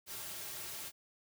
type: noise with comb filter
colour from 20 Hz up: white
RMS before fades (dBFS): -44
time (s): 0.06-0.92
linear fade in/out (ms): 50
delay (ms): 4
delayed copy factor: -0.55
effects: none